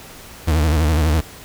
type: tone with vibrato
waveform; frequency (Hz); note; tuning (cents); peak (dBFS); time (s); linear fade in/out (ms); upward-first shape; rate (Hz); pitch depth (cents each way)
40% pulse; 77.78; D#2; 0; -13; 0.47-1.21; 10; sine; 12; 110
effects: pink hiss -39 dBFS RMS until 1.44 s